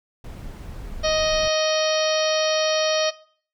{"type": "noise", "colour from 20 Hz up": "brown", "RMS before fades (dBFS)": -34, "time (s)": [0.24, 1.48], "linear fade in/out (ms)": 5}
{"type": "harmonic tone", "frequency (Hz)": 624, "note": "D#5", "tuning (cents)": 5, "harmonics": [1, 2, 3, 4, 5, 6, 7, 8, 9], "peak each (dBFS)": [-20, -29, -32, -33, -30, -33, -30, -36, -30], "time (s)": [1.03, 3.11], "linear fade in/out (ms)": 20}
{"effects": ["noise-tail reverb RT60 0.5 s tail -19 dB re dry"]}